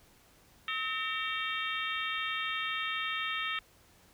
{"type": "harmonic tone with a mistuned harmonic", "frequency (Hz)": 456.1, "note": "A#4", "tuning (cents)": -38, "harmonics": [3, 4, 5, 6, 7, 8], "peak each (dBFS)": [-37, -38, -39, -40, -40, -41], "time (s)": [0.68, 3.59], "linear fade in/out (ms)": 2, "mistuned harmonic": 3, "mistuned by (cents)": -110, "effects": ["pink hiss -62 dBFS RMS until 4.13 s"]}